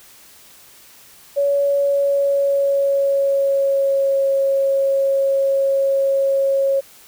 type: tone with pitch glide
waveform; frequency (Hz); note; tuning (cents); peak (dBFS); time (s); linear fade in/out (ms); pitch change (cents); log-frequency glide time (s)
sine; 564 to 546.7; C#5 to C#5; +30 to -24; -14; 1.36-6.81; 20; -54; 1.6-4.27
effects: white hiss -46 dBFS RMS until 7.07 s